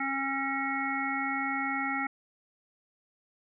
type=harmonic tone with a mistuned harmonic; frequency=272.1 Hz; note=C#4; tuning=32 cents flat; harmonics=1 / 3 / 5 / 7 / 8; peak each=-35 / -35 / -35 / -35 / -35 dBFS; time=0-2.07 s; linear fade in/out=5 ms; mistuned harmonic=8; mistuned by=+17 cents; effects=none